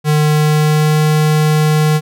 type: tone with pitch glide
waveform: square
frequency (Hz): 151.4 to 153.25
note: D#3 to D#3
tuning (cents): -47 to -26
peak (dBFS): -10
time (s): 0.04-2.01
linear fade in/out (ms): 50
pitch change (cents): +21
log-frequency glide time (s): 0.18-1
effects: none